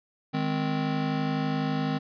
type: chord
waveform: square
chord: Ab major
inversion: second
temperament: just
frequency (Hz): 155.74 / 207.7 / 259.6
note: Eb3 / Ab3 / C4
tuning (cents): +2 / 0 / -13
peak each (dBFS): -30 / -34 / -30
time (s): 0.33-1.99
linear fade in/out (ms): 20
effects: resampled to 11025 Hz